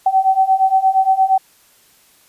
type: beating tone pair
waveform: sine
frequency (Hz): 760 / 768.6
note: F#5 / G5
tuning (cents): +46 / -34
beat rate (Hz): 8.6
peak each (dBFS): -15 / -13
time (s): 0.06-1.38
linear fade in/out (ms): 5
effects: white hiss -52 dBFS RMS until 2.28 s + resampled to 32000 Hz